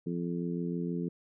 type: harmonic tone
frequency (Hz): 86.3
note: F2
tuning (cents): -20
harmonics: 2 / 3 / 4 / 5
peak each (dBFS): -33 / -37 / -39 / -41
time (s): 0.06-1.09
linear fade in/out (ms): 10
effects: none